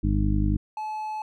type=harmonic tone; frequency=50.9 Hz; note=G#1; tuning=34 cents flat; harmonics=1 / 2 / 3 / 4 / 5 / 6; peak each=-23 / -26 / -31 / -28 / -39 / -29 dBFS; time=0.03-0.57 s; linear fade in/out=10 ms
type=tone; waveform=triangle; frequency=861 Hz; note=A5; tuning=38 cents flat; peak=-27 dBFS; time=0.77-1.22 s; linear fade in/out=2 ms
effects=none